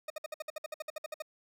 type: tone bursts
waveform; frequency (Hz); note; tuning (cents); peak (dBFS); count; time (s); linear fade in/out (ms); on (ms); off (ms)
40% pulse; 618; D#5; -12; -35; 15; 0.08-1.222; 5; 22; 58
effects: none